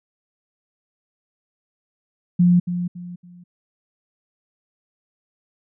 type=tone with echo; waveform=sine; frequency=176.6 Hz; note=F3; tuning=20 cents sharp; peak=-11 dBFS; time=2.39-2.6 s; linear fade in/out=10 ms; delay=280 ms; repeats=3; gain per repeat=-10 dB; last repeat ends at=3.44 s; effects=none